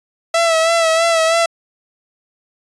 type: tone with vibrato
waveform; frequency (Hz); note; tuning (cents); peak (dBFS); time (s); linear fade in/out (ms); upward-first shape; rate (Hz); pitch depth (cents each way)
sawtooth; 659; E5; -1; -8; 0.34-1.46; 5; sine; 3.1; 42
effects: resampled to 22050 Hz